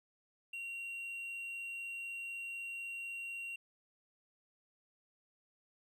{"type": "tone", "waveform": "triangle", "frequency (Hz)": 2752, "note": "F7", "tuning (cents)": -26, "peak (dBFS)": -39, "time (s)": [0.53, 3.56], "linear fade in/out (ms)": 5, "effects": []}